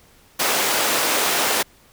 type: high-pass noise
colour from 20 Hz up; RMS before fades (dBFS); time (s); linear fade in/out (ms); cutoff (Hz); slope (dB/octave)
pink; -20; 0.39-1.63; 10; 440; 12
effects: pink hiss -53 dBFS RMS until 1.92 s